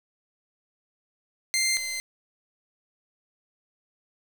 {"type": "tone pair in turn", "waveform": "15% pulse", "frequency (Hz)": [2092, 2073], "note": ["C7", "C7"], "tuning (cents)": [-1, -17], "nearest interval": "unison", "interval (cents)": 16, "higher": "first", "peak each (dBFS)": [-16, -24], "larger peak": "first", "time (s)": [[1.54, 1.77], [1.77, 2]], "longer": "neither", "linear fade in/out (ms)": 0, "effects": ["7-bit"]}